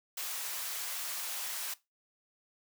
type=high-pass noise; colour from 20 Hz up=white; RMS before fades=-38 dBFS; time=0.17-1.74 s; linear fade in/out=5 ms; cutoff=720 Hz; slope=12 dB/octave; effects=noise-tail reverb RT60 0.2 s tail -18 dB re dry